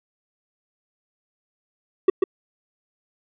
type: tone with echo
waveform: triangle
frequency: 380.3 Hz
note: F#4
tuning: 48 cents sharp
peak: -8 dBFS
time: 2.08-2.1 s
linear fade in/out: 5 ms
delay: 140 ms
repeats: 1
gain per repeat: -4 dB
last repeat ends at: 2.24 s
effects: resampled to 8000 Hz